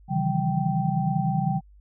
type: tone cluster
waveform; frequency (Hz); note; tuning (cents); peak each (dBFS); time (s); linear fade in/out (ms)
sine; 134 / 156.2 / 166.2 / 192.1 / 779; C3 / D#3 / E3 / G3 / G5; +42 / +7 / +15 / -35 / -11; -28; 0.08-1.61; 50
effects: added 50 Hz sine -49 dBFS peak until 1.8 s